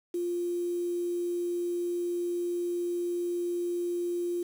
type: tone with quantisation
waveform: sine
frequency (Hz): 349.2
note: F4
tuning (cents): 0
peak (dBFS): -28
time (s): 0.14-4.43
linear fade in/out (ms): 5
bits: 8
effects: none